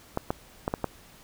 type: clicks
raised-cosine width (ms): 1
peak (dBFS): -12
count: 5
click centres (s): 0.174 / 0.305 / 0.679 / 0.739 / 0.843
effects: pink hiss -53 dBFS RMS until 1.23 s